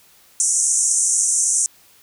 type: band-pass noise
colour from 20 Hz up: white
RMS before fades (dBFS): -18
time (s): 0.4-1.66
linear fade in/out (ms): 0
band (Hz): 5900 to 9500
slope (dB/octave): 96
effects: white hiss -52 dBFS RMS until 2.02 s

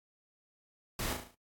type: noise with echo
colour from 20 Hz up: pink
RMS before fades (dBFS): -36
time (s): 0.99-1.13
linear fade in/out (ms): 2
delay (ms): 36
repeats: 6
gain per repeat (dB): -5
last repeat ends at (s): 1.346
effects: noise-tail reverb RT60 0.1 s tail -19 dB re dry + AAC 64 kbps

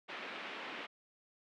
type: band-pass noise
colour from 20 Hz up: white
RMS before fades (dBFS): -45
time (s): 0.08-0.87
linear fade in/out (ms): 20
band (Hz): 220 to 2900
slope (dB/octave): 24
effects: none

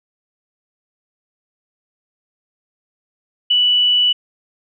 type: tone with ADSR envelope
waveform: sine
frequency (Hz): 2960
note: F#7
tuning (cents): 0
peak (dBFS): -9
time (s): 3.5-4.13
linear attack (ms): 11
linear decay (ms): 6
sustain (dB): -2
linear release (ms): 12
effects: none

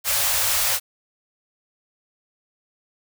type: band-stop noise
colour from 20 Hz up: white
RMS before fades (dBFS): -21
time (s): 0.04-0.8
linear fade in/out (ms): 50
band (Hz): 130 to 490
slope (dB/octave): 96
effects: none

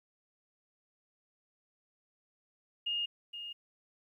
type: tone with echo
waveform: sine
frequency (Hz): 2842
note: F7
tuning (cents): +30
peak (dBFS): -31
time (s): 2.86-3.06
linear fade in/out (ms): 10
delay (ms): 470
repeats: 1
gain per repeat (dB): -9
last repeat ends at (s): 3.53
effects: 12-bit

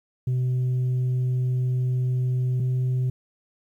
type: tone pair in turn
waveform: sine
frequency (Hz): 126.7 / 127.51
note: B2 / C3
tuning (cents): +45 / -44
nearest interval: unison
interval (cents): 11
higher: second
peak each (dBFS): -18 / -18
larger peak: neither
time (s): 0.27-2.6 / 2.6-3.1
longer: first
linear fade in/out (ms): 5
effects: tanh soft clip ceiling -20 dBFS + 10-bit

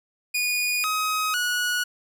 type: tone with pitch steps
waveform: sawtooth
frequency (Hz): 2456 / 1264 / 1462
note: D#7 / D#6 / F#6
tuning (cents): -23 / +27 / -21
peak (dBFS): -19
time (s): 0.34-1.84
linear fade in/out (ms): 10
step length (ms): 500
effects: none

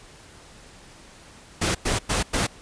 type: noise bursts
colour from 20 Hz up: pink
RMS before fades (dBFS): -23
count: 4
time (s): 1.61-2.47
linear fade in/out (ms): 10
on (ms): 140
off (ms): 100
effects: pink hiss -48 dBFS RMS until 2.61 s + resampled to 22050 Hz

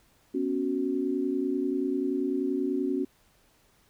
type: chord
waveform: sine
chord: B suspended second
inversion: none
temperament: equal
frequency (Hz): 246.9 / 277.2 / 370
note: B3 / C#4 / F#4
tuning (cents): 0 / 0 / 0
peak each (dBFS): -33 / -28 / -30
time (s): 0.34-3.05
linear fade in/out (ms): 10
effects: pink hiss -64 dBFS RMS until 3.89 s

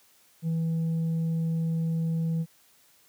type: tone with tanh clipping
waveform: triangle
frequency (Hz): 163.5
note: E3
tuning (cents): -14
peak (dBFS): -25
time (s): 0.42-2.46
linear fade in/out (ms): 50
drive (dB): 7
effects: white hiss -61 dBFS RMS until 3.08 s + high-pass 80 Hz 12 dB/octave

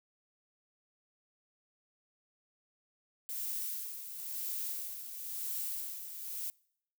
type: noise with tremolo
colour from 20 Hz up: violet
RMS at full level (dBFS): -37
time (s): 3.29-6.5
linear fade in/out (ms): 0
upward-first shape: sine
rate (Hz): 0.98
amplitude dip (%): 60
effects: noise-tail reverb RT60 0.7 s tail -26 dB re dry

